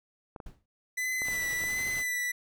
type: clicks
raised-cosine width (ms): 1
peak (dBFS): -27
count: 5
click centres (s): 0.362 / 0.402 / 1.219 / 1.285 / 1.639
type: noise with exponential decay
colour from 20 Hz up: brown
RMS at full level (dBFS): -41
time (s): 0.46-0.66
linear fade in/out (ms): 5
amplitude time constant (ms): 42
type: tone with vibrato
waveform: 45% pulse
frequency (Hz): 1997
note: B6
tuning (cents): +19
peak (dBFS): -29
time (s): 0.97-2.32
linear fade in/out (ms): 10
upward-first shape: sine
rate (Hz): 1.4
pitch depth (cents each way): 28
type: noise with tremolo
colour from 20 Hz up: pink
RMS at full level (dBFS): -43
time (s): 1.23-2.05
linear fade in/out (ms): 50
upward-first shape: sine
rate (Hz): 11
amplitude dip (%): 30
effects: none